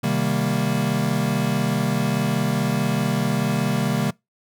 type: chord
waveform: square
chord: C minor seventh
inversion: none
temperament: equal with one note detuned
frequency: 130.81 / 155.56 / 197.13 / 233.1 Hz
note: C3 / Eb3 / G3 / Bb3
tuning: 0 / 0 / +10 / 0 cents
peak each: -26 dBFS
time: 0.03-4.11 s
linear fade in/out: 10 ms
effects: noise-tail reverb RT60 0.2 s tail -24 dB re dry